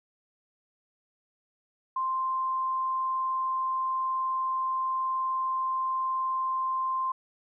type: tone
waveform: sine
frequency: 1046.5 Hz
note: C6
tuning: in tune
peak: -26 dBFS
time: 1.96-7.12 s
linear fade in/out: 5 ms
effects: none